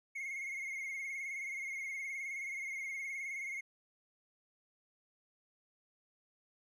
triangle tone with vibrato, 2156 Hz, C#7, 49 cents flat, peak -37 dBFS, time 0.15-3.61 s, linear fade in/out 10 ms, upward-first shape sine, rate 19 Hz, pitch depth 52 cents each way, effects none

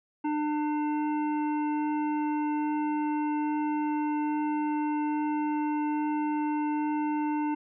harmonic tone, 300.2 Hz, D4, 38 cents sharp, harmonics 1 / 3 / 5 / 7 / 9, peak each -27 / -32 / -46 / -49 / -48 dBFS, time 0.24-7.55 s, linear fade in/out 10 ms, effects none

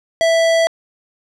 square tone, 659.3 Hz, E5, in tune, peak -12 dBFS, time 0.21-0.67 s, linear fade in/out 0 ms, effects low-pass 7000 Hz 12 dB/octave

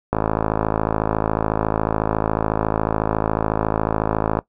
click train, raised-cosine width 1 ms, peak -4 dBFS, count 231, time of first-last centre 0.13-4.389 s, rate 54 Hz, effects noise-tail reverb RT60 0.1 s tail -19 dB re dry

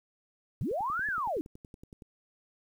sine linear two-way sweep, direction up then down, 83.8 to 1760 to 271.7 Hz, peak -29 dBFS, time 0.61-1.41 s, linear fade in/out 0 ms, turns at 1.07 s
click train, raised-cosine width 3 ms, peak -35 dBFS, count 16, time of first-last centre 0.62-2.022 s, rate 10.7 Hz
effects 10-bit

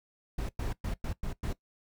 brown noise bursts at uneven times, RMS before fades -33 dBFS, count 6, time 0.38-0.49 / 0.59-0.73 / 0.84-0.94 / 1.04-1.13 / 1.23-1.33 / 1.43-1.53 s, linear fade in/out 5 ms, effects noise-tail reverb RT60 0.1 s tail -18 dB re dry

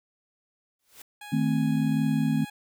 white noise with exponential growth, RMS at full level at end -42 dBFS, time 0.79-1.02 s, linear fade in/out 5 ms, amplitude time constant 49 ms
15% pulse tone, 830.6 Hz, G#5, in tune, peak -34 dBFS, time 1.21-2.5 s, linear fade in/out 5 ms
sine chord, A diminished, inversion second, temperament equal, 155.56 / 220 / 261.6 Hz, Eb3 / A3 / C4, 0 / 0 / 0 cents, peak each -26 dBFS, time 1.32-2.45 s, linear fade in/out 10 ms
effects none

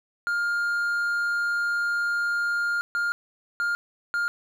triangle tone bursts at uneven times, 1408 Hz, F6, 14 cents sharp, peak -21 dBFS, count 4, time 0.27-2.81 / 2.95-3.12 / 3.6-3.75 / 4.14-4.28 s, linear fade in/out 0 ms, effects none

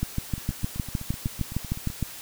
two click trains, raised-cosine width 5 ms, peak -13 / -24 dBFS, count 14 / 13, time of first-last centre 0.03-2.027 / 0.38-1.901 s, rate 6.51 / 7.89 Hz, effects white hiss -41 dBFS RMS until 2.21 s

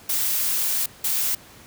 blue noise bursts at uneven times, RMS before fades -23 dBFS, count 2, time 0.09-0.86 / 1.04-1.35 s, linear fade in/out 5 ms, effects pink hiss -47 dBFS RMS until 1.66 s + high-pass 60 Hz 12 dB/octave

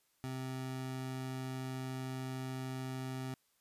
25% pulse tone, 130.5 Hz, C3, 4 cents flat, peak -35 dBFS, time 0.24-3.34 s, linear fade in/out 0 ms, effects white hiss -75 dBFS RMS until 3.6 s + resampled to 32000 Hz

